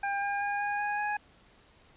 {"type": "tone with pitch steps", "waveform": "25% pulse", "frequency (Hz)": [800, 806.5, 813, 819.6, 826.3, 833], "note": ["G5", "G5", "G#5", "G#5", "G#5", "G#5"], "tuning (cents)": [35, 49, -37, -23, -9, 5], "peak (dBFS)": -25, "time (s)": [0.03, 1.17], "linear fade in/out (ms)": 5, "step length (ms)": 190, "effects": ["pink hiss -60 dBFS RMS until 1.96 s", "resampled to 8000 Hz"]}